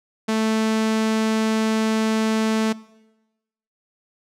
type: tone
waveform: sawtooth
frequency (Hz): 220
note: A3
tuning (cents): 0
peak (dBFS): -15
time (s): 0.28-2.73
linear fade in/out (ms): 10
effects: noise-tail reverb RT60 1.0 s tail -21 dB re dry + low-pass 9000 Hz 12 dB/octave